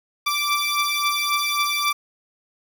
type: beating tone pair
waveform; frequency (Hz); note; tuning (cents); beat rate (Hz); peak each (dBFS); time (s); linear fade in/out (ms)
15% pulse; 1167 / 1170.7; D6 / D6; -11 / -6; 3.7; -18 / -16; 0.26-1.93; 10
effects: none